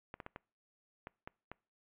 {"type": "clicks", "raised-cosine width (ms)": 0.5, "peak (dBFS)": -29, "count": 7, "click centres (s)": [0.141, 0.202, 0.264, 0.361, 1.071, 1.275, 1.516], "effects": ["noise-tail reverb RT60 0.4 s tail -26 dB re dry", "resampled to 8000 Hz"]}